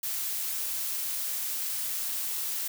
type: noise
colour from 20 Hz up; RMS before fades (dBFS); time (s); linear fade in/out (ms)
blue; -32; 0.03-2.68; 5
effects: none